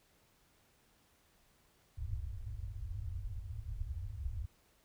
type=low-pass noise; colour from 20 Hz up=white; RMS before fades=-41 dBFS; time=1.97-4.46 s; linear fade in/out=10 ms; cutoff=110 Hz; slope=96 dB/octave; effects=pink hiss -70 dBFS RMS until 4.84 s